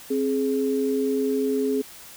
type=tone pair together; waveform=sine; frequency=265.1 / 420 Hz; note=C4 / G#4; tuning=+23 / +19 cents; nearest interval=minor sixth; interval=796 cents; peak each=-24 / -23 dBFS; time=0.1-1.82 s; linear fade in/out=10 ms; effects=white hiss -44 dBFS RMS until 2.16 s